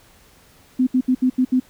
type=tone bursts at uneven times; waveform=sine; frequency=255.2 Hz; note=C4; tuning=43 cents flat; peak=-13 dBFS; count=6; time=0.79-0.87 / 0.94-1.01 / 1.08-1.15 / 1.22-1.3 / 1.38-1.45 / 1.52-1.6 s; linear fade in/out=10 ms; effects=pink hiss -52 dBFS RMS until 1.69 s